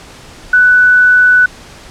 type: tone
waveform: sine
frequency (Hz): 1489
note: F#6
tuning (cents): +11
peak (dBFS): -4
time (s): 0.53-1.46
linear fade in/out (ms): 5
effects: pink hiss -35 dBFS RMS until 1.9 s + low-pass 8000 Hz 12 dB/octave